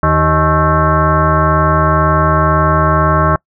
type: tone with frequency modulation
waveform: sine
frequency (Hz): 624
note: D#5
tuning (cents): +5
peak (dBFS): -8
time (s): 0.03-3.36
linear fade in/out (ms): 2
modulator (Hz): 234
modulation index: 3.4
effects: noise-tail reverb RT60 0.1 s tail -26 dB re dry